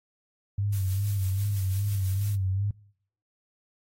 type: tone with vibrato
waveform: sine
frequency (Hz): 98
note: G2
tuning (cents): 0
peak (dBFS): -24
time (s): 0.58-2.71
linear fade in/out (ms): 5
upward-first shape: sine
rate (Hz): 2.5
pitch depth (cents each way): 74
type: noise with tremolo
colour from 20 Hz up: blue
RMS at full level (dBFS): -41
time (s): 0.72-2.36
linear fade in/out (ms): 10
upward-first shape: sine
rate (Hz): 6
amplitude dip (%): 45
effects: noise-tail reverb RT60 0.6 s tail -23 dB re dry + AAC 48 kbps